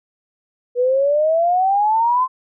sine exponential sweep, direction up, 482.6 to 1046.5 Hz, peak -13 dBFS, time 0.75-2.28 s, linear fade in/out 50 ms, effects none

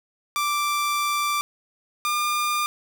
sawtooth tone pair in turn, 1174.7 / 1202.9 Hz, D6 / D6, 0 / +41 cents, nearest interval unison, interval 41 cents, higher second, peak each -18 dBFS, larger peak neither, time 0.36-1.41 / 2.05-2.66 s, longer first, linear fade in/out 0 ms, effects none

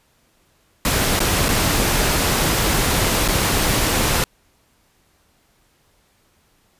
pink noise with dropouts, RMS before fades -18 dBFS, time 0.85-4.24 s, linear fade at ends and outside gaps 1 ms, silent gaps 1.193-1.203 / 1.484-1.489 / 3.279-3.285 s, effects pink hiss -60 dBFS RMS until 6.79 s + resampled to 32000 Hz

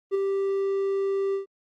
triangle tone with ADSR envelope, 392 Hz, G4, in tune, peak -17 dBFS, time 0.11-1.46 s, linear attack 36 ms, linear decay 11 ms, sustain -4 dB, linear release 120 ms, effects Opus 24 kbps

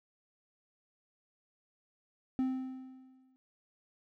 triangle tone with exponential decay, 260 Hz, C4, 11 cents flat, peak -25 dBFS, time 2.39-3.36 s, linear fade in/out 0 ms, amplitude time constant 210 ms, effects none

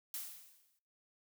blue noise with exponential decay, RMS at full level -40 dBFS, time 0.14-0.79 s, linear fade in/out 1 ms, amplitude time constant 140 ms, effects noise-tail reverb RT60 0.5 s tail -21 dB re dry

